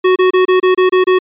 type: tone bursts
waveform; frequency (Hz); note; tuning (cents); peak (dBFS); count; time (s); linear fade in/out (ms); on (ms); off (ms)
square; 370; F#4; 0; -8; 8; 0.04-1.189; 10; 120; 27
effects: resampled to 8000 Hz